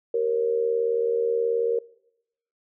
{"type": "tone with amplitude modulation", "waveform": "sine", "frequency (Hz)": 466.2, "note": "A#4", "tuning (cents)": 0, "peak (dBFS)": -17, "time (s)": [0.14, 1.79], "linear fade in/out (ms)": 5, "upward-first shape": "sine", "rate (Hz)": 78.6, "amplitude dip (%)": 75, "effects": ["noise-tail reverb RT60 0.8 s tail -22 dB re dry"]}